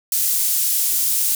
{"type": "high-pass noise", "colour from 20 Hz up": "pink", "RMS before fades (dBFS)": -19, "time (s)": [0.12, 1.35], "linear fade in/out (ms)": 2, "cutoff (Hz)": 9100, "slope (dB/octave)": 12, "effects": []}